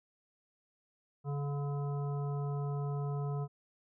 harmonic tone with a mistuned harmonic, 142.5 Hz, C#3, 48 cents sharp, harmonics 1 / 3 / 5 / 7 / 9, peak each -33 / -43 / -47 / -50 / -52 dBFS, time 1.24-3.48 s, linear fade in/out 50 ms, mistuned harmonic 7, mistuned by +25 cents, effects none

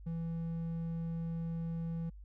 triangle tone, 165.7 Hz, E3, 9 cents sharp, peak -33 dBFS, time 0.06-2.1 s, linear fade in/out 10 ms, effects added 50 Hz sine -48 dBFS peak until 2.24 s

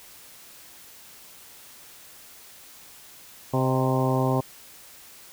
harmonic tone with a mistuned harmonic, 130.81 Hz, C3, in tune, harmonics 1 / 2 / 3 / 4 / 5 / 6 / 7 / 8, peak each -24 / -27 / -29 / -30 / -31 / -32 / -32 / -33 dBFS, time 3.53-4.41 s, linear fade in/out 10 ms, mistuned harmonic 5, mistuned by -48 cents, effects white hiss -48 dBFS RMS until 5.32 s

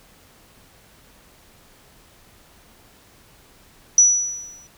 sine tone with exponential decay, 5900 Hz, F#8, 6 cents flat, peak -7 dBFS, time 3.98-4.67 s, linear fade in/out 2 ms, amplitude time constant 150 ms, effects pink hiss -52 dBFS RMS until 4.77 s

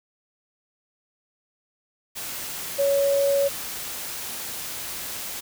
sine tone in noise, 559 Hz, C#5, 14 cents sharp, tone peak -18 dBFS, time 2.78-3.49 s, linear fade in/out 20 ms, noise white, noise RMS -33 dBFS, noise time 2.15-5.41 s, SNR +12 dB, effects none

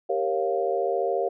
sine chord, G half-diminished seventh, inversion none, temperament equal with one note detuned, 392 / 466.2 / 547 / 698.5 Hz, G4 / Bb4 / Db5 / F5, 0 / 0 / -23 / 0 cents, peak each -28 dBFS, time 0.09-1.29 s, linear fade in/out 10 ms, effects none

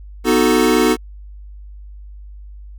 square chord, B dominant seventh, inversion none, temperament equal, 246.9 / 311.1 / 370 / 440 Hz, B3 / D#4 / F#4 / A4, 0 / 0 / 0 / 0 cents, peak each -18 dBFS, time 0.24-0.97 s, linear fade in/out 50 ms, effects added 50 Hz sine -33 dBFS peak until 2.78 s

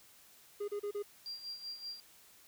triangle tone bursts, 410.4 Hz, G#4, 21 cents flat, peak -33 dBFS, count 4, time 0.6-1.027 s, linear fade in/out 10 ms, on 82 ms, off 33 ms
sine tone with tremolo, 4754 Hz, D8, 20 cents sharp, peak -39 dBFS, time 1.26-2 s, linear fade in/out 0 ms, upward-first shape sine, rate 5.2 Hz, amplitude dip 70%
effects white hiss -61 dBFS RMS until 2.47 s

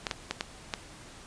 clicks, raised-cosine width 0.2 ms, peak -12 dBFS, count 5, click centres 0.068 / 0.112 / 0.31 / 0.409 / 0.738 s, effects pink hiss -49 dBFS RMS until 1.26 s + resampled to 22050 Hz

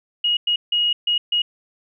sine tone bursts at uneven times, 2886 Hz, F#7, 44 cents flat, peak -16 dBFS, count 5, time 0.24-0.37 / 0.47-0.56 / 0.72-0.93 / 1.07-1.18 / 1.32-1.42 s, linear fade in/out 5 ms, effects none

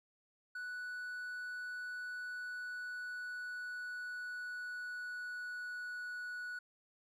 triangle tone with pitch glide, 1480 to 1470.6 Hz, F#6 to F#6, 0 to -11 cents, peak -39 dBFS, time 0.55-6.59 s, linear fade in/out 5 ms, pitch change -11 cents, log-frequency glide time 2.19-6.05 s, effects none

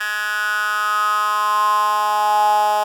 10% pulse tone with high-pass filter sweep, 210 Hz, G#3, 19 cents sharp, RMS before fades -18 dBFS, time 0-2.84 s, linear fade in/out 10 ms, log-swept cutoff 1700 to 750 Hz, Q 7.5, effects none

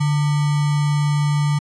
sine tone with sample-and-hold, 146.83 Hz, D3, in tune, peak -15 dBFS, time 0-1.59 s, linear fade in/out 10 ms, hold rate 1050 Hz, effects resampled to 22050 Hz

